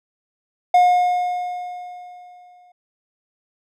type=tone with exponential decay; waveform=triangle; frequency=718 Hz; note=F5; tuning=48 cents sharp; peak=-7 dBFS; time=0.74-2.72 s; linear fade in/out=5 ms; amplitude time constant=430 ms; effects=none